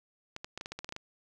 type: clicks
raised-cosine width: 0.2 ms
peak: -22 dBFS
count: 11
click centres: 0.364 / 0.445 / 0.576 / 0.611 / 0.659 / 0.72 / 0.79 / 0.845 / 0.891 / 0.924 / 0.964 s
effects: none